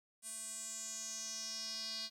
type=tone with band-pass filter sweep; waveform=square; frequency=221.9 Hz; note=A3; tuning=15 cents sharp; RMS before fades=-44 dBFS; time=0.22-2.1 s; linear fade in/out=50 ms; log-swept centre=8900 to 4500 Hz; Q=5.9; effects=12-bit